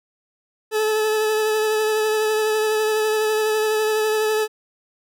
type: tone with vibrato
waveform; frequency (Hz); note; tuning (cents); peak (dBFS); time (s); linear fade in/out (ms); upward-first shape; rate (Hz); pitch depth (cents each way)
40% pulse; 431.8; A4; -33; -17; 0.71-4.48; 50; triangle; 12; 22
effects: none